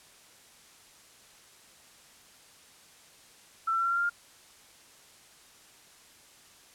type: tone with pitch steps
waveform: sine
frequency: 1334 / 1345.6 / 1357.3 / 1369.1 / 1381 / 1393.1 / 1405.2 Hz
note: E6 / E6 / F6 / F6 / F6 / F6 / F6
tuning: +20 / +35 / -50 / -35 / -20 / -5 / +10 cents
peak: -25 dBFS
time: 3.67-4.097 s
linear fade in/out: 10 ms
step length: 61 ms
effects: white hiss -56 dBFS RMS until 6.74 s + low-pass 10000 Hz 12 dB/octave